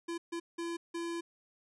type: tone bursts at uneven times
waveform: square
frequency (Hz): 338.5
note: E4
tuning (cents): +46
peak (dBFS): -36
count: 4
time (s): 0.08-0.18 / 0.32-0.4 / 0.58-0.77 / 0.94-1.21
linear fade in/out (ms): 10
effects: resampled to 24000 Hz